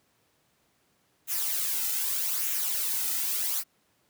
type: noise with flanger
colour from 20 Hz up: blue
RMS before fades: -29 dBFS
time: 1.27-3.64 s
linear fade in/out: 50 ms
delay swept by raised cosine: 0.21 to 1.81 ms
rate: 0.82 Hz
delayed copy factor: -0.55
effects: pink hiss -69 dBFS RMS until 4.09 s + high-pass 100 Hz 12 dB/octave